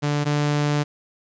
sawtooth tone pair in turn, 146.4 / 146.98 Hz, D3 / D3, -5 / +2 cents, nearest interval unison, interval 7 cents, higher second, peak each -16 / -15 dBFS, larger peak second, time 0.02-0.25 / 0.25-0.84 s, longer second, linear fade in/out 20 ms, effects resampled to 16000 Hz + 9-bit

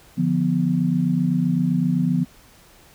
sine chord, B diminished, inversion first, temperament equal, 146.83 / 174.61 / 246.9 Hz, D3 / F3 / B3, 0 / 0 / 0 cents, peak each -24 / -20 / -22 dBFS, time 0.17-2.25 s, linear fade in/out 20 ms, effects pink hiss -51 dBFS RMS until 2.94 s

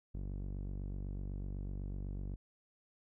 sawtooth tone with low-pass filter, 48 Hz, G1, 36 cents flat, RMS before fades -41 dBFS, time 0.14-2.36 s, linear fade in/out 10 ms, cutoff 300 Hz, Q 0.7, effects none

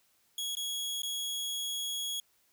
sawtooth tone with dropouts, 3330 Hz, G#7, 4 cents sharp, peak -30 dBFS, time 0.38-2.2 s, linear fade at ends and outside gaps 2 ms, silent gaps 0.552-0.569 / 1.02-1.032 s, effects white hiss -70 dBFS RMS until 2.52 s

